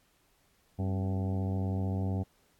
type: harmonic tone with a mistuned harmonic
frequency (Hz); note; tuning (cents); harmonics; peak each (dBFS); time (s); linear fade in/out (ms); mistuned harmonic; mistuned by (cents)
95.7; G2; -41; 1 / 2 / 3 / 4 / 5 / 6 / 7 / 8 / 9; -30 / -35 / -40 / -45 / -46 / -50 / -47 / -48 / -54; 0.78-2.24; 20; 3; -83
effects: pink hiss -69 dBFS RMS until 2.59 s + AAC 64 kbps